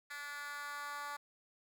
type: tone with high-pass filter sweep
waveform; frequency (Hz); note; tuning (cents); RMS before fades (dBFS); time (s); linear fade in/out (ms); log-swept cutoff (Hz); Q
10% pulse; 288.9; D4; -28; -44; 0.1-1.17; 10; 1700 to 1000; 2.2
effects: none